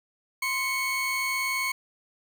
40% pulse tone pair together, 1046.5 / 2212 Hz, C6 / C#7, 0 / -4 cents, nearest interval octave + minor second, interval 1296 cents, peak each -31 / -26 dBFS, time 0.42-1.72 s, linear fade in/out 5 ms, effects none

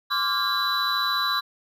triangle tone cluster, 1047 / 1161 / 1393 / 1620 / 3956 Hz, C6 / D6 / F6 / G#6 / B7, +1 / -20 / -5 / -43 / +2 cents, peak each -29 / -25 / -30 / -29 / -24 dBFS, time 0.1-1.41 s, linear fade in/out 20 ms, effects none

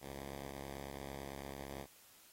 5% pulse tone, 69 Hz, C#2, 7 cents flat, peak -35 dBFS, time 0-1.87 s, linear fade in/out 50 ms, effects white hiss -63 dBFS RMS until 2.32 s + AAC 48 kbps

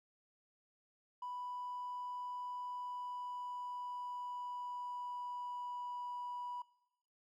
triangle tone with pitch glide, 988 to 979.5 Hz, B5 to B5, 0 to -15 cents, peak -38 dBFS, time 1.22-6.62 s, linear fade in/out 5 ms, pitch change -15 cents, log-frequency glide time 2.68-6.06 s, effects noise-tail reverb RT60 0.9 s tail -22 dB re dry + tanh soft clip ceiling -37 dBFS

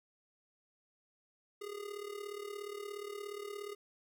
square tone with amplitude modulation, 410 Hz, G#4, 22 cents flat, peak -39 dBFS, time 1.61-3.75 s, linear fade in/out 10 ms, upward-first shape sine, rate 37 Hz, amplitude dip 75%, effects none

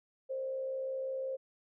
sine tone with frequency modulation, 528 Hz, C5, 16 cents sharp, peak -34 dBFS, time 0.29-1.37 s, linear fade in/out 20 ms, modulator 65.5 Hz, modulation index 0.36, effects none

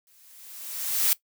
blue noise with exponential growth, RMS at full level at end -20 dBFS, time 0.07-1.13 s, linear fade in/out 1 ms, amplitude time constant 230 ms, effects noise-tail reverb RT60 0.1 s tail -18 dB re dry

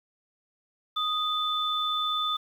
sine tone pair together, 1244.5 / 3525 Hz, D#6 / A7, 0 / +2 cents, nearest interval octave + tritone, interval 1802 cents, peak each -28 dBFS, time 0.96-2.37 s, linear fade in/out 10 ms, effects 9-bit

